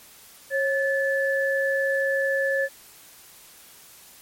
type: tone pair together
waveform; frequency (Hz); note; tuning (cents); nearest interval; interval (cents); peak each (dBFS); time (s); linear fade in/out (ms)
sine; 544.9 / 1736; C#5 / A6; -30 / -24; octave + minor sixth; 2006; -23 / -24; 0.5-2.69; 50
effects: white hiss -49 dBFS RMS until 4.21 s + MP3 64 kbps